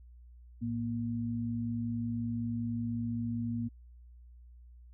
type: tone pair together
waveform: sine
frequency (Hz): 110.6 / 236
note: A2 / A#3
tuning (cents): +9 / +22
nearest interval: octave + minor second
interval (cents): 1313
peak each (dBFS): -36 / -33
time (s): 0.61-3.69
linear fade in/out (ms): 20
effects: added 60 Hz sine -51 dBFS peak until 4.93 s